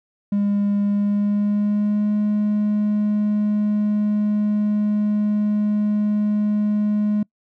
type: tone with pitch glide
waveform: triangle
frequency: 203.1 to 209.3 Hz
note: G#3 to G#3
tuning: -38 to +14 cents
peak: -14 dBFS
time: 0.32-7.23 s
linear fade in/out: 5 ms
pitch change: +52 cents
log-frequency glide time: 0.82-2.13 s
effects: noise-tail reverb RT60 0.1 s tail -26 dB re dry + tanh soft clip ceiling -11 dBFS